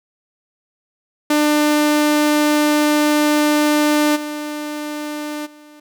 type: tone with level steps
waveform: sawtooth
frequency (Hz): 298.8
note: D4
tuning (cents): +30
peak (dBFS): -9 / -20 / -37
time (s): 1.3-5.8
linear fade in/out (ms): 5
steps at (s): 4.15 / 5.45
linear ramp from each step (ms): 20
effects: none